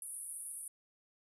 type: band-pass noise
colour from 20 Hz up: pink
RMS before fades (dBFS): -45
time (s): 0.02-0.68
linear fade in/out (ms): 2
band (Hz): 9300 to 11000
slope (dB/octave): 96
effects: none